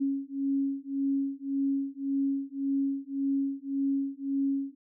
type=beating tone pair; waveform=sine; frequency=274.2 / 276 Hz; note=C#4 / C#4; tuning=-19 / -7 cents; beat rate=1.8 Hz; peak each=-30 dBFS; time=0-4.75 s; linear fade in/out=20 ms; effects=none